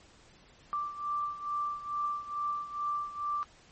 sine beating tone pair, 1174.7 / 1177 Hz, D6 / D6, 0 / +3 cents, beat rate 2.3 Hz, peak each -33 / -37 dBFS, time 0.73-3.43 s, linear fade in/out 0 ms, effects pink hiss -59 dBFS RMS until 3.71 s + MP3 32 kbps

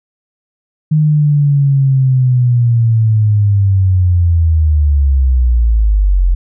sine linear sweep, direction down, 155.1 to 42.65 Hz, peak -7 dBFS, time 0.91-6.35 s, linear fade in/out 10 ms, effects none

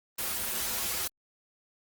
white noise with comb filter, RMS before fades -32 dBFS, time 0.18-1.08 s, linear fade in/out 10 ms, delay 6.8 ms, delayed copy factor -1, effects Opus 24 kbps

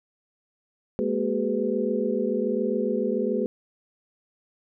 sine tone cluster, 210.3 / 237.4 / 378.5 / 419.7 / 500 Hz, G#3 / A#3 / F#4 / G#4 / B4, +22 / +32 / +39 / +18 / +21 cents, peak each -29 dBFS, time 0.99-3.46 s, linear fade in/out 0 ms, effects none

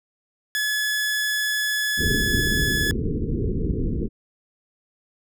sawtooth tone, 1707 Hz, G#6, 47 cents sharp, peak -18 dBFS, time 0.55-2.91 s, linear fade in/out 0 ms
pink low-pass noise, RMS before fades -24 dBFS, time 1.97-4.09 s, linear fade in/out 50 ms, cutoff 460 Hz, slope 96 dB/octave
effects none

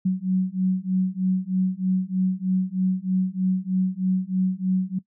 sine beating tone pair, 184.7 / 187.9 Hz, F#3 / F#3, -3 / +27 cents, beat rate 3.2 Hz, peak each -23 dBFS, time 0.05-4.99 s, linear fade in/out 10 ms, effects noise-tail reverb RT60 0.1 s tail -18 dB re dry

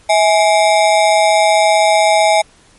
square ring-modulated tone, 740 Hz, F#5, in tune, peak -6 dBFS, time 0.09-2.42 s, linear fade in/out 10 ms, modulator 92.2 Hz, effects pink hiss -48 dBFS RMS until 2.78 s + MP3 48 kbps

